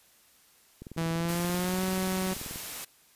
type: click train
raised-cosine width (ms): 3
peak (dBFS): -29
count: 37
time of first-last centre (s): 0.82-2.559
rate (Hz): 20.7
type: tone with pitch glide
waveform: sawtooth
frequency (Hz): 164.81 to 187.14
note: E3 to F#3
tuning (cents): 0 to +20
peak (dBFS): -24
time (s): 0.97-2.34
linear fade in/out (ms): 10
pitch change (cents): +220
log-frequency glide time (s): 1.12-1.83
type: noise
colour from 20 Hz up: white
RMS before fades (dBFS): -38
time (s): 1.28-2.85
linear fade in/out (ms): 10
effects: white hiss -61 dBFS RMS until 3.15 s + resampled to 32000 Hz